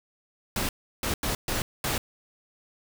pink noise bursts at uneven times, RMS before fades -28 dBFS, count 5, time 0.56-0.69 / 1.03-1.14 / 1.23-1.35 / 1.48-1.62 / 1.84-1.98 s, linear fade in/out 2 ms, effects none

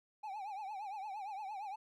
triangle tone with vibrato, 812 Hz, G#5, 39 cents flat, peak -39 dBFS, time 0.23-1.76 s, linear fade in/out 10 ms, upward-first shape triangle, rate 8.7 Hz, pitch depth 150 cents each way, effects none

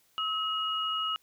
sine tone pair together, 1284.6 / 2886 Hz, E6 / F#7, -45 / -44 cents, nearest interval octave + major second, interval 1401 cents, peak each -31 / -31 dBFS, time 0.18-1.16 s, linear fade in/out 0 ms, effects white hiss -67 dBFS RMS until 1.22 s

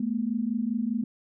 sine tone pair together, 216.3 / 241.3 Hz, A3 / B3, -29 / -40 cents, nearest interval major second, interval 189 cents, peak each -28 dBFS, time 0-1.04 s, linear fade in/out 5 ms, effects none

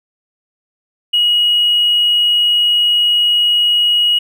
sine tone with hard clipping, 2900 Hz, F#7, 35 cents flat, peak -10 dBFS, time 1.13-4.19 s, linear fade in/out 10 ms, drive 1 dB, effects none

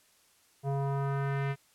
square tone with low-pass filter sweep, 138.59 Hz, C#3, in tune, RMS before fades -31 dBFS, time 0.63-1.56 s, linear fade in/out 50 ms, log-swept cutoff 720 to 2300 Hz, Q 2, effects white hiss -65 dBFS RMS until 1.74 s + low-pass 12000 Hz 12 dB/octave

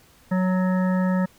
harmonic tone with a mistuned harmonic, 184.9 Hz, F#3, 1 cent flat, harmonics 1 / 3 / 5 / 7 / 9 / 10, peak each -19 / -29 / -33 / -36 / -38 / -39 dBFS, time 0.31-1.26 s, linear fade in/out 10 ms, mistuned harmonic 9, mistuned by +24 cents, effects pink hiss -55 dBFS RMS until 1.38 s

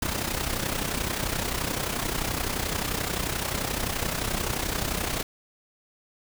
pink noise with amplitude modulation, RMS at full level -26 dBFS, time 0.02-5.23 s, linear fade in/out 5 ms, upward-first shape sine, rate 31.5 Hz, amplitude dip 65%, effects none

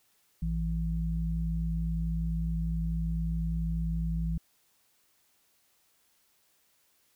sine tone pair together, 56.48 / 164.81 Hz, A1 / E3, +46 / 0 cents, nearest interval octave + perfect fifth, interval 1854 cents, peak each -30 / -31 dBFS, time 0.42-4.38 s, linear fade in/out 5 ms, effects white hiss -69 dBFS RMS until 7.15 s

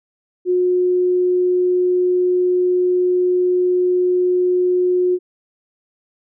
sine tone, 361.6 Hz, F#4, 40 cents flat, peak -13 dBFS, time 0.45-5.19 s, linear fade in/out 50 ms, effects none

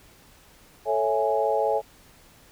sine chord, A major seventh, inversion none, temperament equal, 440 / 554.4 / 659.3 / 830.6 Hz, A4 / C#5 / E5 / G#5, 0 / 0 / 0 / 0 cents, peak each -26 / -26 / -27 / -26 dBFS, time 0.85-1.82 s, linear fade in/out 50 ms, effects pink hiss -54 dBFS RMS until 2.51 s

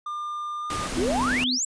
triangle tone with pitch glide, 1200 to 1211.1 Hz, D6 to D#6, +37 to -47 cents, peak -27 dBFS, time 0.06-0.87 s, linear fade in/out 5 ms, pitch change +16 cents, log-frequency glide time 0.6-0.67 s
pink noise, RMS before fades -31 dBFS, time 0.7-1.44 s, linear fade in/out 2 ms
sine tone, 251.7 Hz, B3, 33 cents sharp, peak -26 dBFS, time 0.93-1.59 s, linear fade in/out 50 ms
sine exponential sweep, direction up, 311.1 to 7902 Hz, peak -23 dBFS, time 0.97-1.65 s, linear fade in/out 5 ms
effects resampled to 22050 Hz

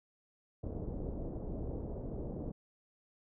pink low-pass noise, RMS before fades -40 dBFS, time 0.63-2.52 s, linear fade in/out 10 ms, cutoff 570 Hz, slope 24 dB/octave, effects none

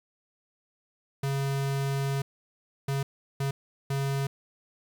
square tone bursts at uneven times, 137.8 Hz, C#3, 10 cents flat, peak -27 dBFS, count 4, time 1.23-2.22 / 2.88-3.03 / 3.4-3.51 / 3.9-4.27 s, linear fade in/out 5 ms, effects 10-bit

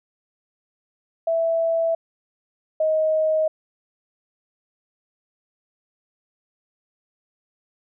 sine tone pair in turn, 660 / 627.8 Hz, E5 / D#5, +2 / +15 cents, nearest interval minor second, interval 87 cents, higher first, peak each -18 / -17 dBFS, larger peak second, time 1.27-1.95 / 2.8-3.48 s, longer neither, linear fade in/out 5 ms, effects none

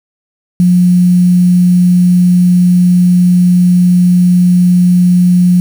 sine tone with quantisation, 178.6 Hz, F3, 39 cents sharp, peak -4 dBFS, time 0.6-5.6 s, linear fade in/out 0 ms, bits 5, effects none

